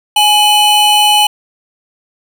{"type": "tone pair together", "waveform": "square", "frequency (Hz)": [838, 2986], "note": ["G#5", "F#7"], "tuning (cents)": [15, 15], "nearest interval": "octave + minor seventh", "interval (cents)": 2200, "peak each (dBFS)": -10, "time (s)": [0.16, 1.27], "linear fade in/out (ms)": 5, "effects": []}